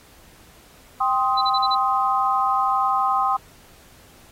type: chord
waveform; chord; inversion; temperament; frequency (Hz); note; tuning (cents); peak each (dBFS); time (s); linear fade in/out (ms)
sine; C minor; second; just; 784.9 / 1046.5 / 1255.8; G5 / C6 / Eb6; +2 / 0 / +16; -22; 1-3.37; 10
type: tone bursts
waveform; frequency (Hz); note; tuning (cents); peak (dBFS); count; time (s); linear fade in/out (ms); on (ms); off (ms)
sine; 4000; B7; +21; -22; 5; 1.37-1.751; 10; 45; 39
effects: pink hiss -51 dBFS RMS until 4.31 s + AAC 48 kbps